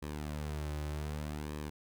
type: tone with flanger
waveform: sawtooth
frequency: 75 Hz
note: D2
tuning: 37 cents sharp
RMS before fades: -39 dBFS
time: 0.02-1.7 s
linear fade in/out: 10 ms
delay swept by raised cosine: 1.4 to 4.4 ms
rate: 0.65 Hz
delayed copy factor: -0.55
effects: none

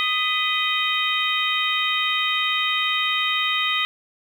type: harmonic tone with a mistuned harmonic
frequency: 622.3 Hz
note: D#5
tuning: in tune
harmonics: 2 / 3 / 4 / 5 / 6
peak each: -26 / -26 / -26 / -26 / -26 dBFS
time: 0-3.85 s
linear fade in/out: 0 ms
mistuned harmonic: 3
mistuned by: +120 cents
effects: 8-bit

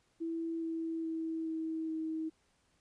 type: tone with pitch steps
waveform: sine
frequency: 329.6 / 326.8 / 323.9 / 321.1 / 318.4 Hz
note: E4 / E4 / E4 / E4 / D#4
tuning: 0 / -15 / -30 / -45 / +40 cents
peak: -34 dBFS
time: 0.2-2.3 s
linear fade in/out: 20 ms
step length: 420 ms
effects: pink hiss -73 dBFS RMS until 2.8 s + resampled to 22050 Hz

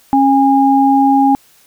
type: tone pair together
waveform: sine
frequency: 272.9 / 817.3 Hz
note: C#4 / G#5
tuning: -27 / -28 cents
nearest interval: octave + perfect fifth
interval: 1899 cents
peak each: -10 dBFS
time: 0.13-1.35 s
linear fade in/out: 0 ms
effects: white hiss -49 dBFS RMS until 1.66 s

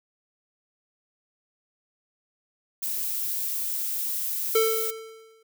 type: noise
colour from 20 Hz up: violet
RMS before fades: -29 dBFS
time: 2.82-4.91 s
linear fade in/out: 10 ms
type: tone with exponential decay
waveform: square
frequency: 445.4 Hz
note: A4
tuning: 21 cents sharp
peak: -18 dBFS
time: 4.55-5.43 s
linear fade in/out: 5 ms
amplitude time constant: 190 ms
effects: none

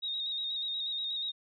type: tone with vibrato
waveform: sine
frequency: 3747 Hz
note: A#7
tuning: 8 cents sharp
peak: -32 dBFS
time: 0.02-1.32 s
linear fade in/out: 20 ms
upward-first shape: square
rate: 8.3 Hz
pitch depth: 31 cents each way
effects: none

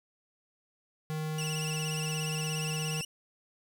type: tone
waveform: square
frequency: 155.56 Hz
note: D#3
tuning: in tune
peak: -33 dBFS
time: 1.1-3.01 s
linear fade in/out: 0 ms
type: tone with vibrato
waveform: 20% pulse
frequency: 2781 Hz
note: F7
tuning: 8 cents flat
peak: -30 dBFS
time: 1.38-3.05 s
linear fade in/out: 5 ms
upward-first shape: sine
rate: 17 Hz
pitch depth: 91 cents each way
effects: 9-bit

